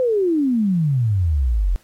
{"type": "exponential sweep", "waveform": "sine", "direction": "down", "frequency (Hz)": [525, 41.2], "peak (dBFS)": -15, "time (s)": [0, 1.76], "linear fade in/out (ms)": 0, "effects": ["pink hiss -55 dBFS RMS until 1.83 s", "AAC 48 kbps"]}